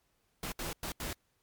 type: noise bursts at uneven times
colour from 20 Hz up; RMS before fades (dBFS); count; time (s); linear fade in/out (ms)
pink; -38; 4; 0.43-0.52 / 0.59-0.73 / 0.83-0.92 / 1-1.13; 2
effects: pink hiss -75 dBFS RMS until 1.42 s + MP3 96 kbps